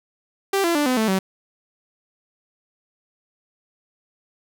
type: tone with pitch steps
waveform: sawtooth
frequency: 392 / 339.3 / 293.7 / 254.2 / 220 / 190.42 Hz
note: G4 / F4 / D4 / C4 / A3 / G3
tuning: 0 / -50 / 0 / -50 / 0 / -50 cents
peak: -14 dBFS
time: 0.53-1.19 s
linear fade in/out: 5 ms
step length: 110 ms
effects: none